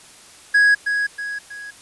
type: tone with echo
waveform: triangle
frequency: 1661 Hz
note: G#6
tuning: in tune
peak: -9 dBFS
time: 0.54-0.75 s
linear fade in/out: 10 ms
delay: 320 ms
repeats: 3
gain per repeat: -7 dB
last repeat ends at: 1.71 s
effects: white hiss -45 dBFS RMS until 1.81 s + resampled to 24000 Hz